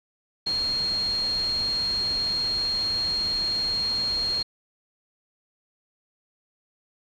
sine tone in noise, 4240 Hz, C8, 22 cents sharp, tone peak -23 dBFS, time 0.46-4.43 s, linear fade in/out 10 ms, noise pink, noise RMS -38 dBFS, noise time 0.46-4.43 s, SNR +12 dB, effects low-pass 8000 Hz 12 dB/octave

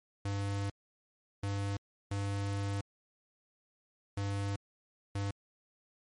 square tone bursts at uneven times, 99.9 Hz, G2, 33 cents sharp, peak -33 dBFS, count 5, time 0.25-0.7 / 1.43-1.77 / 2.11-2.81 / 4.17-4.56 / 5.15-5.31 s, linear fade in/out 5 ms, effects MP3 48 kbps

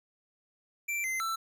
square tone with pitch steps, 2347 / 2069 / 1333 Hz, D7 / C7 / E6, -2 / -20 / +19 cents, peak -31 dBFS, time 0.88-1.36 s, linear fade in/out 10 ms, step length 160 ms, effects none

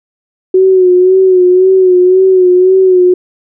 sine tone with vibrato, 370 Hz, F#4, in tune, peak -3 dBFS, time 0.54-3.14 s, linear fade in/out 5 ms, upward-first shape sine, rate 1.9 Hz, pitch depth 46 cents each way, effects none

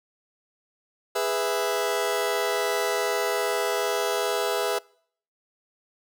sawtooth chord, E major, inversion first, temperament just, 412 / 494.4 / 659.3 Hz, G#4 / B4 / E5, -14 / +2 / 0 cents, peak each -24 dBFS, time 1.15-4.79 s, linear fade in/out 10 ms, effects noise-tail reverb RT60 0.6 s tail -25 dB re dry

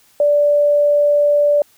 sine tone, 584 Hz, D5, 10 cents flat, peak -10 dBFS, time 0.2-1.62 s, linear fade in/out 2 ms, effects white hiss -53 dBFS RMS until 1.77 s

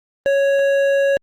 sine tone with hard clipping, 554.4 Hz, C#5, in tune, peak -15 dBFS, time 0.26-1.17 s, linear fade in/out 0 ms, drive 9 dB, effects Opus 32 kbps

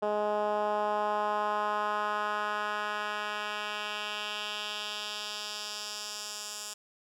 10% pulse tone with band-pass filter sweep, 209.4 Hz, G#3, 15 cents sharp, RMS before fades -33 dBFS, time 0.02-6.74 s, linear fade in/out 10 ms, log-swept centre 580 to 7200 Hz, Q 1.6, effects none

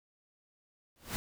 pink noise with exponential growth, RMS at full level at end -32 dBFS, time 0.96-1.16 s, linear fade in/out 0 ms, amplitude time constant 43 ms, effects none

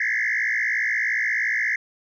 sine tone with frequency modulation, 1896 Hz, A#6, 29 cents sharp, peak -19 dBFS, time 0-1.76 s, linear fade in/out 5 ms, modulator 57.1 Hz, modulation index 4.3, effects tanh soft clip ceiling -17 dBFS

